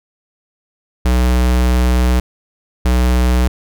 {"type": "tone pair in turn", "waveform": "square", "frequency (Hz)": [61.9, 61.9], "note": ["B1", "B1"], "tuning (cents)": [5, 5], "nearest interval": "unison", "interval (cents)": 0, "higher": "neither", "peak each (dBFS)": -11, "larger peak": "neither", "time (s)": [[1.05, 2.2], [2.85, 3.48]], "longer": "first", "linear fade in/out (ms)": 5, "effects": []}